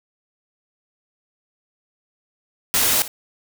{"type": "noise with echo", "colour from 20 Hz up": "white", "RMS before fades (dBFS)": -18, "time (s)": [2.74, 3.02], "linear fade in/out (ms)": 0, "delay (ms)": 59, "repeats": 1, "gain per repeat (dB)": -15, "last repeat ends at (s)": 3.079, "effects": []}